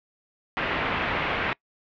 white low-pass noise, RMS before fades -27 dBFS, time 0.57-1.53 s, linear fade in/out 0 ms, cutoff 2600 Hz, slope 24 dB/octave, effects noise-tail reverb RT60 0.1 s tail -24 dB re dry + low-pass 4000 Hz 12 dB/octave

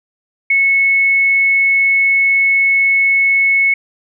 sine tone, 2199 Hz, C#7, 14 cents flat, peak -9 dBFS, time 0.5-3.74 s, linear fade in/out 5 ms, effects none

